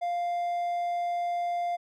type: tone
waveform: triangle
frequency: 698.5 Hz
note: F5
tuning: in tune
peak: -25 dBFS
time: 0.01-1.77 s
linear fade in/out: 20 ms
effects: none